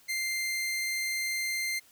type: tone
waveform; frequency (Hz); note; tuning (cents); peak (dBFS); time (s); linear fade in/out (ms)
sawtooth; 2093; C7; 0; -26; 0.08-1.8; 20
effects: white hiss -60 dBFS RMS until 1.91 s